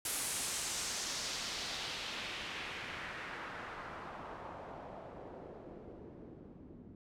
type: noise with low-pass filter sweep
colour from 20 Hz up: white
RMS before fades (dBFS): -43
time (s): 0.05-6.95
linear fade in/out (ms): 2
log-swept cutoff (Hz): 11000 to 230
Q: 1.5
effects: none